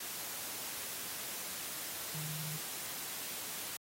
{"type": "tone in noise", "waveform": "sine", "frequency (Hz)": 154, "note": "D#3", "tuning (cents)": -17, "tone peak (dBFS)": -42, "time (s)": [2.14, 2.57], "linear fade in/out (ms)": 5, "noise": "white", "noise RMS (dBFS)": -42, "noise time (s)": [0, 3.77], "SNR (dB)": -3, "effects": ["high-pass 100 Hz 12 dB/octave", "AAC 48 kbps"]}